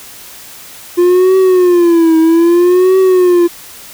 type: tone with vibrato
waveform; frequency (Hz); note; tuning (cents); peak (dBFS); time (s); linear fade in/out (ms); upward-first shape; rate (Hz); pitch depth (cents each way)
triangle; 349.2; F4; 0; -3; 0.97-3.48; 20; triangle; 0.62; 150
effects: white hiss -33 dBFS RMS until 3.93 s